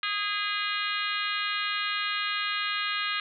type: harmonic tone with a mistuned harmonic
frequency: 409.8 Hz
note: G#4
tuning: 23 cents flat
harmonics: 3 / 4 / 5 / 6 / 7 / 8 / 9 / 10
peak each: -33 / -34 / -35 / -36 / -36 / -37 / -38 / -38 dBFS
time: 0.03-3.2 s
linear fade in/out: 2 ms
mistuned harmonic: 3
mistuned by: +23 cents
effects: none